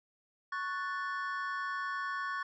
triangle chord, F# minor, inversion second, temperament equal, 1108.7 / 1480 / 1760 Hz, C#6 / F#6 / A6, 0 / 0 / 0 cents, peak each -35 / -38 / -38 dBFS, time 0.52-2.43 s, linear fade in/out 5 ms, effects resampled to 16000 Hz

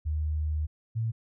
sine tone pair in turn, 76.7 / 113.04 Hz, D#2 / A2, -24 / +47 cents, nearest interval perfect fifth, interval 671 cents, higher second, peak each -26 dBFS, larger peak neither, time 0.05-0.67 / 0.95-1.12 s, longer first, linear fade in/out 20 ms, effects none

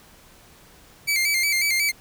sawtooth tone with vibrato, 2200 Hz, C#7, 14 cents flat, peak -16 dBFS, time 1.07-1.92 s, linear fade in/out 20 ms, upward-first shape square, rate 5.5 Hz, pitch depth 72 cents each way, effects pink hiss -51 dBFS RMS until 2 s

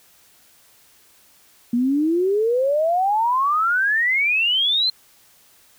sine exponential sweep, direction up, 233.1 to 4186 Hz, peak -16 dBFS, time 1.73-4.9 s, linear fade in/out 5 ms, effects white hiss -54 dBFS RMS until 5.78 s

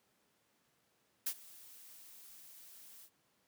blue noise with ADSR envelope, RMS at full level -34 dBFS, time 1.26-3.1 s, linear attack 9 ms, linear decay 67 ms, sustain -22 dB, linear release 64 ms, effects pink hiss -75 dBFS RMS until 3.47 s + high-pass 150 Hz 12 dB/octave

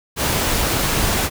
pink noise, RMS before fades -19 dBFS, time 0.16-1.3 s, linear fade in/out 50 ms, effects none

